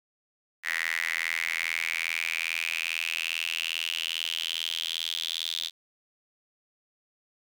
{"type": "tone with high-pass filter sweep", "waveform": "sawtooth", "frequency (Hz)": 82.41, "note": "E2", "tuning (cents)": 0, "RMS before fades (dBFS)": -31, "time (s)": [0.63, 5.71], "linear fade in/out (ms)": 50, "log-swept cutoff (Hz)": [1900, 3600], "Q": 7.1, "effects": []}